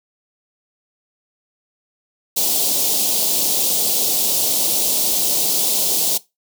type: band-stop noise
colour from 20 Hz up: white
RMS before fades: -18 dBFS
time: 2.36-6.18 s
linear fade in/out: 10 ms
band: 770 to 3300 Hz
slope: 24 dB/octave
effects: noise-tail reverb RT60 0.2 s tail -19 dB re dry + high-pass 200 Hz 12 dB/octave

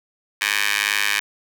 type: tone with high-pass filter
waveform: 15% pulse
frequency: 102.5 Hz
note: G#2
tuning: 22 cents flat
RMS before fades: -21 dBFS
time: 0.41-1.2 s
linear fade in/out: 5 ms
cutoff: 2000 Hz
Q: 2.2
effects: none

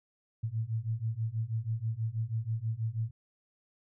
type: beating tone pair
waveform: sine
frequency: 109.1 / 115.3 Hz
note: A2 / A#2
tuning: -14 / -19 cents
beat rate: 6.2 Hz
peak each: -34 / -33 dBFS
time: 0.43-3.11 s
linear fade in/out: 10 ms
effects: none

